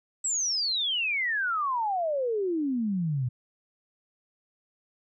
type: exponential sweep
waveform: sine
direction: down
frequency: 7950 to 119 Hz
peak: -25 dBFS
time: 0.24-3.29 s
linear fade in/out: 10 ms
effects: none